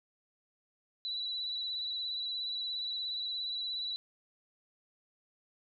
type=tone with vibrato; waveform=sine; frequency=3951 Hz; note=B7; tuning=in tune; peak=-34 dBFS; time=1.05-3.96 s; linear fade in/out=0 ms; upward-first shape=sine; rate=17 Hz; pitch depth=29 cents each way; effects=none